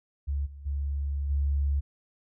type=tone with level steps; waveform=sine; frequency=70.6 Hz; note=C#2; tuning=32 cents sharp; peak=-26 / -41 / -27 / -23 dBFS; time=0.27-1.81 s; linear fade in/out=20 ms; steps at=0.45 / 0.65 / 1.29 s; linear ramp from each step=20 ms; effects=none